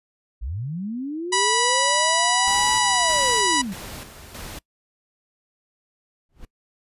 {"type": "linear two-way sweep", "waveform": "sine", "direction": "up then down", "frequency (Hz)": [46.63, 880, 172.2], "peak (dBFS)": -26, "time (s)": [0.41, 3.74], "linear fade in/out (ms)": 20, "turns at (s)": 2.77}
{"type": "harmonic tone", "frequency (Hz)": 979, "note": "B5", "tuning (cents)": -15, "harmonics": [1, 2, 3, 4, 5, 6, 7, 8, 9, 10], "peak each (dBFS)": [-22, -25, -27, -28, -29, -30, -30, -31, -32, -32], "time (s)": [1.32, 3.62], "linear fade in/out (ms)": 10}
{"type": "noise with tremolo", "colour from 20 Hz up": "pink", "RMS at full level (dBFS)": -36, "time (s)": [2.47, 4.59], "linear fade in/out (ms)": 5, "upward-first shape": "square", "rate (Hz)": 1.6, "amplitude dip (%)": 55}
{"type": "noise with exponential growth", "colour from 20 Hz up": "brown", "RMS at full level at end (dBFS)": -33, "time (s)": [6.29, 6.45], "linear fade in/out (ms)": 2, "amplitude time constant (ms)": 33}
{"effects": ["noise-tail reverb RT60 0.1 s tail -24 dB re dry", "resampled to 32000 Hz"]}